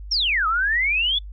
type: exponential two-way sweep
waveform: sine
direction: down then up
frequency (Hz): 5730 to 1244.5 to 3521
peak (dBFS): -18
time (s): 0.11-1.19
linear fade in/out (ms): 10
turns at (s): 0.47
effects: noise-tail reverb RT60 0.1 s tail -25 dB re dry + added 50 Hz sine -33 dBFS peak until 1.32 s